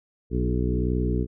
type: harmonic tone with a mistuned harmonic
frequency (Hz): 61.5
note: B1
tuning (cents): -7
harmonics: 1 / 2 / 3 / 4 / 5 / 6 / 7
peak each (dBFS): -25 / -28 / -30 / -31 / -32 / -33 / -33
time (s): 0.3-1.27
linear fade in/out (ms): 50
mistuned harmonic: 6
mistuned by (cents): +15
effects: none